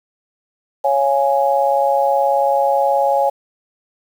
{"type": "chord", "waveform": "sine", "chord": "Db major", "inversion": "none", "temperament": "just", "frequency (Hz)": [554.4, 693, 831.5], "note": ["Db5", "F5", "Ab5"], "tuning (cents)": [0, -14, 2], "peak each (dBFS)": [-16, -20, -16], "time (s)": [0.84, 3.3], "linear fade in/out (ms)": 10, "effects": ["7-bit"]}